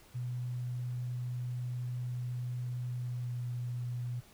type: tone with pitch glide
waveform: sine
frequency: 123.47 to 122.12 Hz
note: B2 to B2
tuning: 0 to -19 cents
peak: -34 dBFS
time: 0.14-4.21 s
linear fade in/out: 20 ms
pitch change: -19 cents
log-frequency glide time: 2.97-3.32 s
effects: pink hiss -60 dBFS RMS until 4.33 s